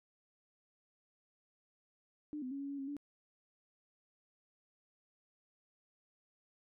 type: tone with pitch steps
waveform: sine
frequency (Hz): 299.2 / 254.6 / 277.4 / 279.5 / 281.1 / 271.9 / 288.1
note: D4 / C4 / C#4 / C#4 / C#4 / C#4 / D4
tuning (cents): +32 / -47 / +1 / +14 / +24 / -33 / -33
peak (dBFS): -39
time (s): 2.33-2.967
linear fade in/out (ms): 0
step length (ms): 91
effects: none